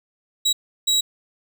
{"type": "tone bursts at uneven times", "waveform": "30% pulse", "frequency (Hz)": 3866, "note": "B7", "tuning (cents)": -38, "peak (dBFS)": -14, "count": 2, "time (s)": [[0.45, 0.53], [0.87, 1.01]], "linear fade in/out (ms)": 10, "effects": []}